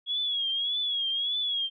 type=tone with vibrato; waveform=sine; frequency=3327 Hz; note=G#7; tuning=2 cents sharp; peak=-26 dBFS; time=0.06-1.7 s; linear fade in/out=50 ms; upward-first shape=triangle; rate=1.7 Hz; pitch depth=95 cents each way; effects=none